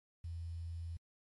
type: tone with quantisation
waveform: sine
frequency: 84 Hz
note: E2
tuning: 33 cents sharp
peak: -40 dBFS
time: 0.24-0.97 s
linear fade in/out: 5 ms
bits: 11
effects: MP3 48 kbps